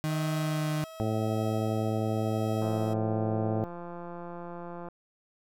35% pulse tone with pitch glide, 155.1 to 153.05 Hz, D#3 to D#3, -5 to -28 cents, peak -26 dBFS, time 0.04-0.84 s, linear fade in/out 0 ms, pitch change -23 cents, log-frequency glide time 0.34-0.71 s
30% pulse tone with tremolo, 645 Hz, E5, 38 cents flat, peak -36 dBFS, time 0.09-2.94 s, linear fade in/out 10 ms, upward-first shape triangle, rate 0.91 Hz, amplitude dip 45%
harmonic tone, 109.6 Hz, A2, 6 cents flat, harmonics 1 / 2 / 3 / 4 / 5 / 6 / 7, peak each -30 / -33 / -35 / -36 / -37 / -38 / -38 dBFS, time 1-3.64 s, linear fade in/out 0 ms
click train, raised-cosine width 1 ms, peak -28 dBFS, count 393, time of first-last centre 2.62-4.886 s, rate 173 Hz
effects none

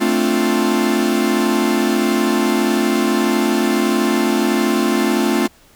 45% pulse chord, D minor seventh, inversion second, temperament equal, 220 / 261.6 / 293.7 / 349.2 Hz, A3 / C4 / D4 / F4, 0 / 0 / 0 / 0 cents, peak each -19 / -20 / -22 / -19 dBFS, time 0-5.48 s, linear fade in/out 20 ms, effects pink hiss -50 dBFS RMS until 5.75 s

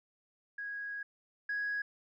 sine tone pair in turn, 1652 / 1661.4 Hz, G#6 / G#6, -10 / 0 cents, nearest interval unison, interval 10 cents, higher second, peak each -37 / -31 dBFS, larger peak second, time 0.58-1.03 / 1.49-1.82 s, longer first, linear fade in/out 5 ms, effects tanh soft clip ceiling -29 dBFS

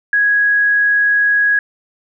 sine tone, 1661.2 Hz, G#6, in tune, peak -10 dBFS, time 0.13-1.59 s, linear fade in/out 2 ms, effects none

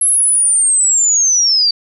sine linear sweep, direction down, 11090 to 4582 Hz, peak -9 dBFS, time 0.01-1.71 s, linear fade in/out 5 ms, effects none

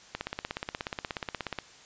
click train, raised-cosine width 0.3 ms, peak -16 dBFS, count 25, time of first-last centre 0.15-1.587 s, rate 16.7 Hz, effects white hiss -53 dBFS RMS until 1.85 s + resampled to 16000 Hz

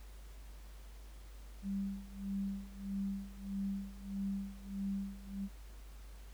sine tone with tremolo, 196.7 Hz, G3, 6 cents sharp, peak -34 dBFS, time 1.62-5.49 s, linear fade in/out 50 ms, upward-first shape sine, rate 1.6 Hz, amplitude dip 90%, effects added 50 Hz sine -49 dBFS peak until 6.33 s + pink hiss -62 dBFS RMS until 6.33 s

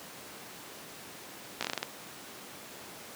slowing click train, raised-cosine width 0.2 ms, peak -13 dBFS, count 8, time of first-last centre 1.61-1.83 s, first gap 16 ms, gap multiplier 1.22, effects pink hiss -46 dBFS RMS until 3.15 s + high-pass 200 Hz 12 dB/octave

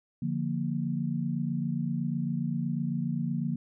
sine chord, Bb major, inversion first, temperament equal, 146.83 / 174.61 / 233.1 Hz, D3 / F3 / Bb3, 0 / 0 / 0 cents, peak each -32 dBFS, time 0.22-3.56 s, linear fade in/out 5 ms, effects none

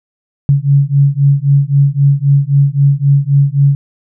sine beating tone pair, 138.59 / 142.39 Hz, C#3 / C#3, 0 / +47 cents, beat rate 3.8 Hz, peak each -10 dBFS, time 0.49-3.75 s, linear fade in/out 0 ms, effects none

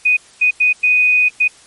sine tone bursts at uneven times, 2489 Hz, D#7, in tune, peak -9 dBFS, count 5, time 0.05-0.17 / 0.41-0.51 / 0.6-0.73 / 0.83-1.29 / 1.4-1.48 s, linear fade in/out 10 ms, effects white hiss -45 dBFS RMS until 1.66 s + MP3 48 kbps

